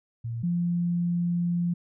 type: tone pair in turn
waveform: sine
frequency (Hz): 116.1 / 173.49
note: A#2 / F3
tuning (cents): -7 / -11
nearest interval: perfect fifth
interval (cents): 696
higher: second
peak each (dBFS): -29 / -23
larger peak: second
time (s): 0.24-0.43 / 0.43-1.74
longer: second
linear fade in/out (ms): 10
effects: none